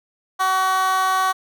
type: tone with high-pass filter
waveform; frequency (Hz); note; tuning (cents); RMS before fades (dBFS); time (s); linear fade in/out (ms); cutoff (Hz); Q
15% pulse; 376.9; F#4; +32; -19; 0.39-1.33; 20; 950; 4.7
effects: none